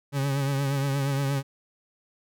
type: tone with vibrato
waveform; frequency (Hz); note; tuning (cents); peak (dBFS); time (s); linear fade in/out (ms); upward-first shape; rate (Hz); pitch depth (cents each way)
40% pulse; 138.59; C#3; 0; -23; 0.12-1.43; 50; triangle; 8.5; 55
effects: none